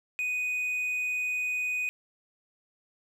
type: tone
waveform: triangle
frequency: 2489 Hz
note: D#7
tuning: in tune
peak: -26 dBFS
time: 0.19-1.89 s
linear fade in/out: 0 ms
effects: none